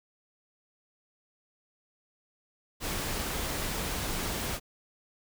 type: noise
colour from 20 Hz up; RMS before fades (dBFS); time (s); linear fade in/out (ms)
pink; -33; 2.8-4.6; 50
effects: none

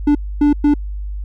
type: tone bursts at uneven times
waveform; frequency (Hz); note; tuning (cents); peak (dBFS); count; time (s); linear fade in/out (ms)
triangle; 292.4; D4; -7; -7; 3; 0.07-0.15 / 0.41-0.53 / 0.64-0.74; 5
effects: added 50 Hz sine -22 dBFS peak until 1.24 s

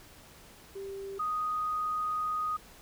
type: tone pair in turn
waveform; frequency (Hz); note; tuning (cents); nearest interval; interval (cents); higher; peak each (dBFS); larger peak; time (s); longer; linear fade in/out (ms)
sine; 392 / 1244.5; G4 / D#6; 0 / 0; octave + minor sixth; 2000; second; -37 / -29; second; 0.75-1.19 / 1.19-2.57; second; 10
effects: pink hiss -54 dBFS RMS until 2.81 s

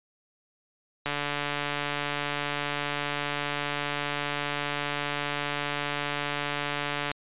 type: click train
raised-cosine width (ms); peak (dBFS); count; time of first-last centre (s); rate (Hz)
0.3; -13; 879; 1.06-7.115; 145
effects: resampled to 8000 Hz

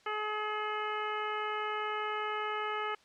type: harmonic tone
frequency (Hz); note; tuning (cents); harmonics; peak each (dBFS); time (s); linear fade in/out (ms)
425; G#4; +40; 1 / 2 / 3 / 4 / 5 / 6 / 7; -39 / -39 / -36 / -43 / -42 / -48 / -45; 0.06-2.95; 5
effects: white hiss -63 dBFS RMS until 3.04 s + low-pass 5000 Hz 12 dB/octave

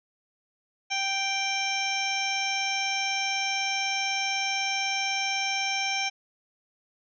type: harmonic tone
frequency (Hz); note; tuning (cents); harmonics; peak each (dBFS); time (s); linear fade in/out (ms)
784; G5; 0; 1 / 2 / 3 / 4 / 5 / 7 / 8; -32 / -40 / -29 / -34 / -40 / -34 / -37; 0.9-6.1; 20
effects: none

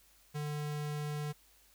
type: tone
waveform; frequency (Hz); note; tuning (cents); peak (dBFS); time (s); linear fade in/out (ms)
square; 148.7; D3; +22; -36; 0.34-1.33; 20
effects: added 50 Hz sine -70 dBFS peak until 1.74 s + white hiss -65 dBFS RMS until 1.74 s

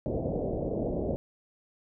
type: low-pass noise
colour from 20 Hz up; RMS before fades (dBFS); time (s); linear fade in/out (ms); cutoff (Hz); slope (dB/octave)
white; -31; 0.06-1.16; 0; 630; 48
effects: none

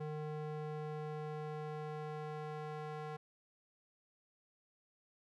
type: tone with band-pass filter sweep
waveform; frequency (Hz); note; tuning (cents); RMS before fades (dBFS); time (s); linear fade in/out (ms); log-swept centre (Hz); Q
square; 152.4; D#3; -36; -43; 0-3.17; 10; 430 to 770; 0.81
effects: none

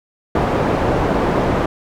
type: low-pass noise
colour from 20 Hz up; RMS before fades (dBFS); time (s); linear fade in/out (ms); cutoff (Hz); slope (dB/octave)
white; -17; 0.35-1.66; 5; 670; 12
effects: none

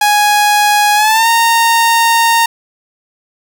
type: tone with pitch glide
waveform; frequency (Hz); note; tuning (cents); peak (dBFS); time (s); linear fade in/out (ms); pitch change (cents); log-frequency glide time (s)
sawtooth; 831 to 922.1; G#5 to A#5; +1 to -19; -4; 0.01-2.46; 5; +180; 0.95-1.28
effects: none

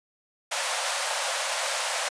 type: high-pass noise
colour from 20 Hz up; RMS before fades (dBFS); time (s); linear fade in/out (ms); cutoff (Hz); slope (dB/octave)
pink; -28; 0.51-2.09; 10; 520; 96
effects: resampled to 22050 Hz

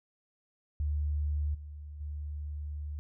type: tone with level steps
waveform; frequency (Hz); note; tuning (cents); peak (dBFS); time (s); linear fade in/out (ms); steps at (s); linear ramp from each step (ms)
sine; 74.1; D2; +16; -28 / -41 / -35; 0.8-2.99; 0; 1.54 / 2; 10
effects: none

